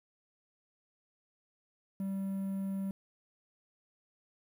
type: tone with quantisation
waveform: triangle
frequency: 194.2 Hz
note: G3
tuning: 16 cents flat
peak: -31 dBFS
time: 2-2.91 s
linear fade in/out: 2 ms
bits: 10
effects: none